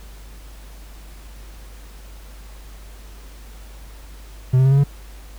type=tone with pitch steps; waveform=triangle; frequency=128.1 / 131.32 / 134.62 / 138.01 / 141.48 Hz; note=C3 / C3 / C3 / C#3 / C#3; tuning=-36 / +7 / +50 / -7 / +36 cents; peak=-9 dBFS; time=4.53-4.84 s; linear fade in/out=10 ms; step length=62 ms; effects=added 50 Hz sine -37 dBFS peak until 5.38 s + pink hiss -47 dBFS RMS until 5.38 s